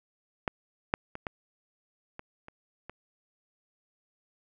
clicks, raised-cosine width 0.5 ms, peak -13 / -9 / -23 / -18 / -25 / -30 / -26 dBFS, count 7, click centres 0.478 / 0.939 / 1.154 / 1.268 / 2.194 / 2.484 / 2.896 s, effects none

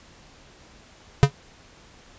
square tone with exponential decay, 139.9 Hz, C#3, 16 cents sharp, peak -6 dBFS, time 1.23-1.31 s, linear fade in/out 0 ms, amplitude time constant 16 ms, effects pink hiss -51 dBFS RMS until 2.18 s + resampled to 16000 Hz

